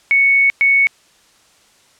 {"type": "tone bursts at uneven times", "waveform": "sine", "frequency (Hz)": 2217, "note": "C#7", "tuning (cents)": 0, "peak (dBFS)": -9, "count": 2, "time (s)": [[0.11, 0.5], [0.61, 0.87]], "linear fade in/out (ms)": 0, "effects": ["white hiss -52 dBFS RMS until 1.99 s", "low-pass 8000 Hz 12 dB/octave"]}